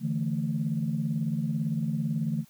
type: chord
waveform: sine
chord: D suspended second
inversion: none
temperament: equal with one note detuned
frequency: 146.83 / 164.81 / 221.7 Hz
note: D3 / E3 / A3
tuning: 0 / 0 / +13 cents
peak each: -30 dBFS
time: 0-2.45 s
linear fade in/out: 50 ms
effects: tanh soft clip ceiling -17 dBFS + white hiss -60 dBFS RMS until 2.49 s